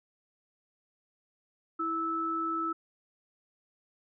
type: tone pair together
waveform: sine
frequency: 327.2 / 1309 Hz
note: E4 / E6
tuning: -13 / -13 cents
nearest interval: 2 octaves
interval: 2400 cents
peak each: -35 / -30 dBFS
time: 1.79-2.73 s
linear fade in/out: 10 ms
effects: none